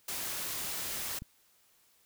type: noise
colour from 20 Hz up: white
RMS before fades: -37 dBFS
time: 0.08-1.19 s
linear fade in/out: 5 ms
type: click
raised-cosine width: 5 ms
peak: -30 dBFS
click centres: 1.221 s
effects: white hiss -67 dBFS RMS until 2.05 s